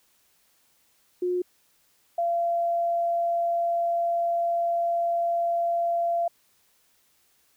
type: tone pair in turn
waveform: sine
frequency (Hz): 359.4 / 684.4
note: F4 / F5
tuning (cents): +50 / -35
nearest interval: major seventh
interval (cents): 1115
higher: second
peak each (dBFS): -23 / -22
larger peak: second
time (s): 1.22-1.42 / 2.18-6.28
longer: second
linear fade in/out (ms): 5
effects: white hiss -65 dBFS RMS until 7.56 s